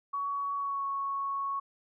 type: tone with pitch glide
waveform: sine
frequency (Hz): 1124 to 1106.6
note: C#6 to C#6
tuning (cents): +24 to -3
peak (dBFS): -30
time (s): 0.13-1.6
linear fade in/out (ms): 10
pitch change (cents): -27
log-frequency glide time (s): 0.57-0.85
effects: none